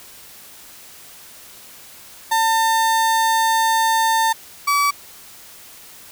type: tone pair in turn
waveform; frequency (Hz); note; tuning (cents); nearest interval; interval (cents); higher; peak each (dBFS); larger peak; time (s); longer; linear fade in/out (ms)
35% pulse; 900 / 1145.1; A5 / D6; +39 / -44; major third; 417; second; -13; neither; 2.31-4.33 / 4.67-4.91; first; 10
effects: white hiss -42 dBFS RMS until 6.11 s